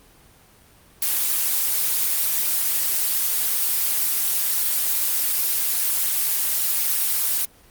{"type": "noise", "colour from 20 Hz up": "blue", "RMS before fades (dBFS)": -21, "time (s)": [1.02, 7.45], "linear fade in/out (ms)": 2, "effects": ["pink hiss -52 dBFS RMS until 7.7 s", "Opus 24 kbps"]}